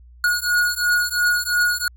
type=beating tone pair; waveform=square; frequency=1446 / 1448.9 Hz; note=F#6 / F#6; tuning=-40 / -37 cents; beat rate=2.9 Hz; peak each=-21 dBFS; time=0.24-1.88 s; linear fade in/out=2 ms; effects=added 60 Hz sine -43 dBFS peak until 1.96 s